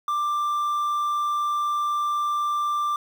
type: tone with quantisation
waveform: triangle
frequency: 1182 Hz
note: D6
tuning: 11 cents sharp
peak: -20 dBFS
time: 0.08-2.96 s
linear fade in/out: 2 ms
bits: 8
effects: none